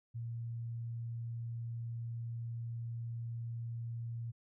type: tone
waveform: sine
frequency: 116.54 Hz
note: A#2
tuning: in tune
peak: -38 dBFS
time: 0.14-4.32 s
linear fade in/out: 20 ms
effects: none